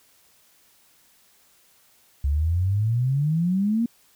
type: exponential sweep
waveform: sine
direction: up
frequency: 68 to 239 Hz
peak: -19 dBFS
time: 2.24-3.86 s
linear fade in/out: 5 ms
effects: white hiss -59 dBFS RMS until 4.15 s